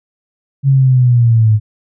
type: linear sweep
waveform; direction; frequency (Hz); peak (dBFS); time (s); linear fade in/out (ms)
sine; down; 138.8 to 105.6; -6; 0.63-1.6; 50
effects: none